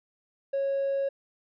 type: tone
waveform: triangle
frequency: 550 Hz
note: C#5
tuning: 14 cents flat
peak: -22 dBFS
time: 0.53-1.09 s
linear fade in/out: 10 ms
effects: tanh soft clip ceiling -21 dBFS + resampled to 11025 Hz